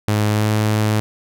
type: tone with pitch glide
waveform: sawtooth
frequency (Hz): 105.6 to 107.32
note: G#2 to A2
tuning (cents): +29 to -43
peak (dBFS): -11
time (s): 0.08-1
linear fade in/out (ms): 0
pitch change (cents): +28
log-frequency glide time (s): 0.3-0.48
effects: none